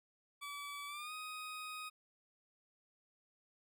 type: tone with pitch glide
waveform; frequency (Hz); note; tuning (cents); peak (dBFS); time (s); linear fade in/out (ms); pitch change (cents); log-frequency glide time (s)
20% pulse; 1148 to 1251.9; D6 to D#6; -40 to +10; -39; 0.41-1.9; 20; +150; 0.87-1.13
effects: none